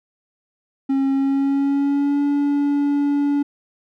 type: tone with pitch glide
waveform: triangle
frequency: 271.2 to 286.2 Hz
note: C#4 to D4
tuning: -38 to -45 cents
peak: -14 dBFS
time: 0.89-3.43 s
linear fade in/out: 10 ms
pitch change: +93 cents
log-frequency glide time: 1.12-2.22 s
effects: none